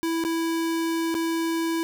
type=tone with dropouts; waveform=square; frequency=329.6 Hz; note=E4; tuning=in tune; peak=-24 dBFS; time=0.03-1.83 s; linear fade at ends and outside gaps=0 ms; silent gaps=0.239-0.249 / 1.143-1.15 s; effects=none